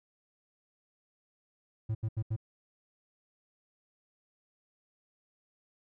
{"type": "tone bursts", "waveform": "triangle", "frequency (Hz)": 110, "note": "A2", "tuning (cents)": 0, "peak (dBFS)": -27, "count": 4, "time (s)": [1.89, 2.364], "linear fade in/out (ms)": 10, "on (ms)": 60, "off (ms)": 78, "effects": []}